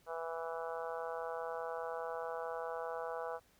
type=harmonic tone; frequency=164.81 Hz; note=E3; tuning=in tune; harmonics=3 / 4 / 5 / 6 / 7 / 8 / 9; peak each=-42 / -44 / -46 / -48 / -49 / -50 / -51 dBFS; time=0.06-3.4 s; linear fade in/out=50 ms; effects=pink hiss -69 dBFS RMS until 3.59 s